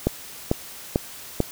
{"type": "click train", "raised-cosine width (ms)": 2, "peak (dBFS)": -5, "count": 4, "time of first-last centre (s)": [0.07, 1.403], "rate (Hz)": 2.25, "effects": ["white hiss -40 dBFS RMS until 1.51 s"]}